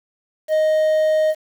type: tone with quantisation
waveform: triangle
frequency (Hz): 623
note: D#5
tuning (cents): +2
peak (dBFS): -12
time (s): 0.48-1.35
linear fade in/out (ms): 50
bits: 7
effects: none